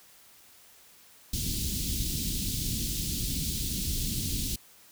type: band-stop noise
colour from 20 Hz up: pink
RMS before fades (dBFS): -31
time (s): 1.33-4.56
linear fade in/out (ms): 5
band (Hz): 270 to 3500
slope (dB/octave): 24
effects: white hiss -56 dBFS RMS until 4.91 s